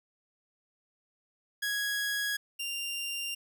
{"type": "tone pair in turn", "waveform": "sawtooth", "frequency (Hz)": [1661.2, 2786], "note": ["G#6", "F7"], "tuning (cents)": [0, -5], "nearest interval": "major sixth", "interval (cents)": 895, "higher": "second", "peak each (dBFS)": [-26, -30], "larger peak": "first", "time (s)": [[1.62, 2.37], [2.59, 3.35]], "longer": "second", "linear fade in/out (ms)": 10, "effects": []}